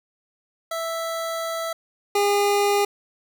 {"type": "tone pair in turn", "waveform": "25% pulse", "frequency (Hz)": [659.3, 406.5], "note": ["E5", "G#4"], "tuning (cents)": [0, -37], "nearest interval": "minor sixth", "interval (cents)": 837, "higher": "first", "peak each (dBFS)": [-22, -14], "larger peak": "second", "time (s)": [[0.71, 1.73], [2.15, 2.85]], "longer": "first", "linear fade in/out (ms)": 5, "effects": []}